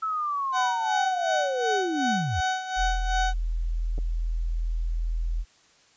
sine linear sweep, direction down, 1318.5 to 66 Hz, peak -25 dBFS, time 0.02-2.41 s, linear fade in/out 10 ms
30% pulse tone with tremolo, 750 Hz, F#5, 23 cents sharp, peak -20 dBFS, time 0.52-3.34 s, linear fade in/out 50 ms, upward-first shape sine, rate 2.7 Hz, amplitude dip 70%
sine tone, 41.22 Hz, E1, 1 cent sharp, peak -24 dBFS, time 2.76-5.45 s, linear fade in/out 50 ms
clicks, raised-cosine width 2 ms, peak -27 dBFS, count 2, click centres 3.98 / 3.987 s
effects white hiss -59 dBFS RMS until 5.96 s + resampled to 16000 Hz

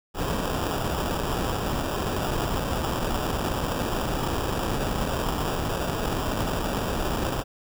pink noise with sample-and-hold, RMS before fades -27 dBFS, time 0.14-7.44 s, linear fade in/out 50 ms, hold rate 2100 Hz, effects none

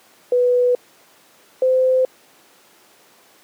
sine tone pair in turn, 493.3 / 515.6 Hz, B4 / C5, -2 / -26 cents, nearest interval minor second, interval 76 cents, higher second, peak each -12 dBFS, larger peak neither, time 0.32-0.75 / 1.62-2.05 s, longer neither, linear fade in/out 2 ms, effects pink hiss -51 dBFS RMS until 3.43 s + high-pass 300 Hz 12 dB/octave

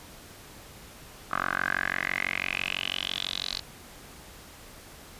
10% pulse tone with band-pass filter sweep, 46 Hz, F#1, 9 cents flat, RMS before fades -31 dBFS, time 1.31-3.6 s, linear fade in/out 10 ms, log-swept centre 1300 to 4300 Hz, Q 6.1, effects pink hiss -48 dBFS RMS until 5.19 s + resampled to 32000 Hz

